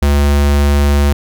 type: tone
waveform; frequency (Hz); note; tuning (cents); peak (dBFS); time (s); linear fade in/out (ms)
square; 71.6; D2; -43; -9; 0.02-1.13; 5
effects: none